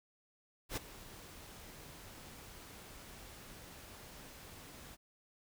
pink noise with ADSR envelope, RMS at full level -37 dBFS, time 0.69-4.97 s, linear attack 79 ms, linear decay 12 ms, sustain -16 dB, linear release 34 ms, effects none

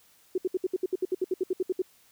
sine tone bursts, 370 Hz, F#4, in tune, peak -23 dBFS, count 16, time 0.35-1.82 s, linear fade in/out 5 ms, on 30 ms, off 66 ms, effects white hiss -61 dBFS RMS until 2.11 s

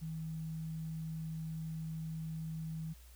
triangle tone with tanh clipping, 160 Hz, D#3, 49 cents sharp, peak -38 dBFS, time 0.01-2.94 s, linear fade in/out 20 ms, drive 3 dB, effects added 60 Hz sine -54 dBFS peak until 3.15 s + white hiss -63 dBFS RMS until 3.15 s

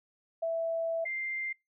sine tone pair in turn, 660 / 2095 Hz, E5 / C7, +2 / +2 cents, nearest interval octave + minor sixth, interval 2000 cents, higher second, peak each -28 / -32 dBFS, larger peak first, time 0.42-1.05 / 1.05-1.53 s, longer first, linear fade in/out 10 ms, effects noise-tail reverb RT60 0.2 s tail -24 dB re dry

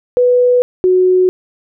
sine tone pair in turn, 493.9 / 368 Hz, B4 / F#4, 0 / -9 cents, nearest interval perfect fourth, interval 509 cents, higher first, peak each -7 dBFS, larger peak neither, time 0.17-0.62 / 0.84-1.29 s, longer neither, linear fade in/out 0 ms, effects none

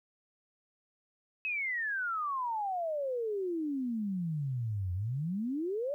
sine exponential two-way sweep, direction down then up, 2592 to 87.31 to 597 Hz, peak -31 dBFS, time 1.45-5.94 s, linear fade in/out 0 ms, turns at 4.93 s, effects 12-bit

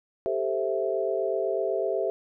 sine chord, A minor seventh, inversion third, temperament equal, 392 / 440 / 523.3 / 659.3 Hz, G4 / A4 / C5 / E5, 0 / 0 / 0 / 0 cents, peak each -29 / -31 / -31 / -29 dBFS, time 0.26-2.1 s, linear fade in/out 0 ms, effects none

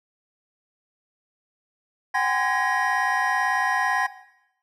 triangle tone cluster, 751 / 809 / 1028 / 1661 / 1890 Hz, F#5 / G#5 / C6 / G#6 / A#6, +26 / -46 / -31 / 0 / +23 cents, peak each -25 dBFS, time 2.14-4.07 s, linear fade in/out 10 ms, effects noise-tail reverb RT60 0.9 s tail -17 dB re dry

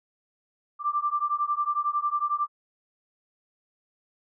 sine beating tone pair, 1174.7 / 1185.7 Hz, D6 / D6, 0 / +16 cents, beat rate 11 Hz, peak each -27 dBFS, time 0.79-2.48 s, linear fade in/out 50 ms, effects none

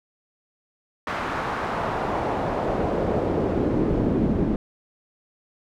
brown noise with band-pass filter sweep, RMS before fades -24 dBFS, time 1.07-4.56 s, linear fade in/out 2 ms, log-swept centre 1400 to 250 Hz, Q 1.3, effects none

